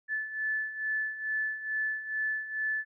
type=beating tone pair; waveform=sine; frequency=1739 / 1741.3 Hz; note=A6 / A6; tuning=-21 / -18 cents; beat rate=2.3 Hz; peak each=-36 / -31 dBFS; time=0.08-2.85 s; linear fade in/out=50 ms; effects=none